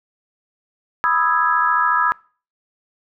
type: chord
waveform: sine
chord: E major seventh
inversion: second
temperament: equal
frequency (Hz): 987.8 / 1244.5 / 1318.5 / 1661.2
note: B5 / D#6 / E6 / G#6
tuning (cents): 0 / 0 / 0 / 0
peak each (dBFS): -20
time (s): 1.04-2.12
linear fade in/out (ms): 0
effects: noise-tail reverb RT60 0.4 s tail -24 dB re dry